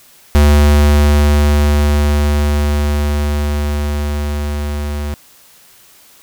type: tone with level ramp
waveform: square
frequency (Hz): 73.42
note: D2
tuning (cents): 0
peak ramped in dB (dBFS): -6 to -19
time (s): 0.35-5.14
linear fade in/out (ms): 0
effects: white hiss -45 dBFS RMS until 6.22 s